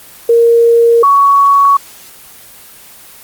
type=tone pair in turn; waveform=sine; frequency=466.2 / 1120.1 Hz; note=A#4 / C#6; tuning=0 / +18 cents; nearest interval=octave + minor third; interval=1518 cents; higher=second; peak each=-4 dBFS; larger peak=neither; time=0.29-1.03 / 1.03-1.77 s; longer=neither; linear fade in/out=5 ms; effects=white hiss -36 dBFS RMS until 3.23 s + Opus 24 kbps